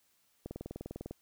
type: click train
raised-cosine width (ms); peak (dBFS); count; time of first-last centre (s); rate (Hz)
2; -27; 14; 0.46-1.11; 20
effects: white hiss -72 dBFS RMS until 1.21 s